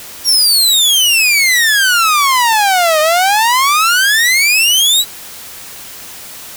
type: exponential two-way sweep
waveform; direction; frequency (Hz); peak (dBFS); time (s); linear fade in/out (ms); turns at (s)
sawtooth; down then up; 5690 to 607 to 4001; -5; 0.24-5.05; 50; 3
effects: white hiss -31 dBFS RMS until 6.56 s